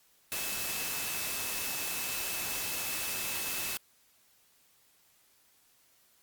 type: tone in noise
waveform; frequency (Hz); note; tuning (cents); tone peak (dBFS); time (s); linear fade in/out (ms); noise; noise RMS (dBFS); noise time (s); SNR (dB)
sine; 2608; E7; -19; -42; 0.32-3.77; 0; white; -35; 0.32-3.77; -10
effects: white hiss -66 dBFS RMS until 6.22 s + Opus 48 kbps